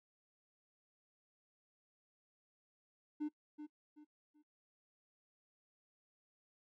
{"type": "tone with echo", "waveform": "triangle", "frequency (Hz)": 300.1, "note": "D4", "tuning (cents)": 38, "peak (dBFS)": -33, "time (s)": [3.2, 3.29], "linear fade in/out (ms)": 20, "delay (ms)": 380, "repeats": 3, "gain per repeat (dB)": -10, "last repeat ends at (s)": 4.43, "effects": ["noise-tail reverb RT60 0.1 s tail -23 dB re dry", "tanh soft clip ceiling -31 dBFS"]}